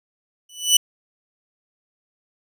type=tone with exponential growth; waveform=20% pulse; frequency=2972 Hz; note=F#7; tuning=7 cents sharp; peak=-3 dBFS; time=0.49-0.77 s; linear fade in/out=5 ms; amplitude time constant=59 ms; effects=none